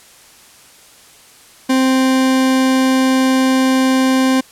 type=tone; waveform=40% pulse; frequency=261.6 Hz; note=C4; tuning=in tune; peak=-10 dBFS; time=1.69-4.41 s; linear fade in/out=10 ms; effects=white hiss -44 dBFS RMS until 4.51 s + low-pass 11000 Hz 12 dB/octave